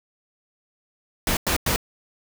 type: noise bursts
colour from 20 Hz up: pink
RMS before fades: -22 dBFS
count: 3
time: 1.27-1.761 s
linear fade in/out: 2 ms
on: 99 ms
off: 97 ms
effects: none